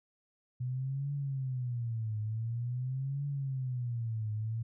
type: tone with vibrato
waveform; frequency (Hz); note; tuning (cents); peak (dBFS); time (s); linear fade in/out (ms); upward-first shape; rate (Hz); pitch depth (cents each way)
sine; 123.47; B2; 0; -32; 0.6-4.63; 10; triangle; 0.47; 260
effects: none